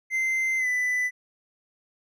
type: tone with pitch glide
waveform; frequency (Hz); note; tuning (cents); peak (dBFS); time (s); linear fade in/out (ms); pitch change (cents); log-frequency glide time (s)
triangle; 2076 to 1993.7; C7 to B6; -14 to +16; -21; 0.1-1.11; 50; -70; 0.58-0.67
effects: none